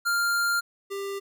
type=tone pair in turn; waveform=square; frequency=1396.9 / 396.2 Hz; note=F6 / G4; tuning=0 / +18 cents; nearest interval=octave + minor seventh; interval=2182 cents; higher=first; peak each=-23 / -31 dBFS; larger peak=first; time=0.05-0.61 / 0.9-1.2 s; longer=first; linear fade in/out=20 ms; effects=none